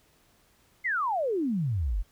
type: exponential sweep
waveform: sine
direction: down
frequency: 2155 to 40.14 Hz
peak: -25 dBFS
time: 0.84-2.03 s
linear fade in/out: 20 ms
effects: pink hiss -64 dBFS RMS until 2.11 s